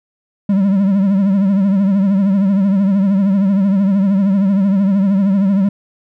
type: tone with vibrato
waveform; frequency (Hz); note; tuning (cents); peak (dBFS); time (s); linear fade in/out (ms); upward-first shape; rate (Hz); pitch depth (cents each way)
triangle; 195.9; G3; -1; -8; 0.49-5.69; 5; triangle; 13; 94
effects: none